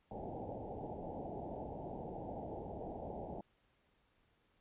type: low-pass noise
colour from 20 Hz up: white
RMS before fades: -45 dBFS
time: 0.11-3.41 s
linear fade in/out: 2 ms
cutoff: 860 Hz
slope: 96 dB/octave
effects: pink hiss -75 dBFS RMS until 4.6 s + resampled to 8000 Hz